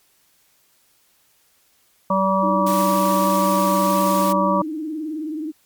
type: harmonic tone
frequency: 192.2 Hz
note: G3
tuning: 34 cents flat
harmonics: 1 / 3 / 5 / 6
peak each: -21 / -21 / -21 / -21 dBFS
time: 2.1-4.62 s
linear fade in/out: 5 ms
type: tone with vibrato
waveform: sine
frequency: 310 Hz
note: D#4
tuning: 6 cents flat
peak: -24 dBFS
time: 2.42-5.52 s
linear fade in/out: 20 ms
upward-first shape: triangle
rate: 19 Hz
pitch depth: 98 cents each way
type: high-pass noise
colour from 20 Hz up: white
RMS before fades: -30 dBFS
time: 2.66-4.33 s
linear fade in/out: 10 ms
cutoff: 520 Hz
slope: 12 dB/octave
effects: white hiss -60 dBFS RMS until 5.65 s + MP3 96 kbps